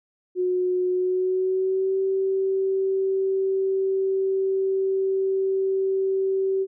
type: tone with pitch glide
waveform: sine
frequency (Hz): 364 to 384.5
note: F#4 to G4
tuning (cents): -28 to -33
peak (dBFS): -20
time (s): 0.35-6.67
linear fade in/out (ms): 50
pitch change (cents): +95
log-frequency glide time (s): 0.9-1.99
effects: none